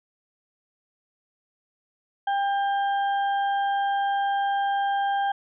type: harmonic tone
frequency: 797 Hz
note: G5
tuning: 28 cents sharp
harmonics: 1 / 2 / 4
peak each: -22 / -32 / -40 dBFS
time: 2.27-5.32 s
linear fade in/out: 5 ms
effects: none